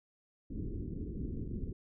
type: low-pass noise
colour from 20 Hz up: pink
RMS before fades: -39 dBFS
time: 0.5-1.73 s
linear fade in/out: 5 ms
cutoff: 390 Hz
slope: 48 dB/octave
effects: none